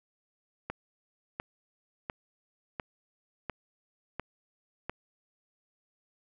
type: click train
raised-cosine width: 0.5 ms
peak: -19 dBFS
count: 7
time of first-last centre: 0.7-4.896 s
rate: 1.43 Hz
effects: none